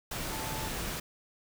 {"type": "tone in noise", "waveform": "sine", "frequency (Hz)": 878, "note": "A5", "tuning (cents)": -4, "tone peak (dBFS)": -41, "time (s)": [0.31, 0.69], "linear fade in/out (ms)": 5, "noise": "pink", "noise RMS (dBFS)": -36, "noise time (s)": [0.11, 1], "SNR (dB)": -8, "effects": []}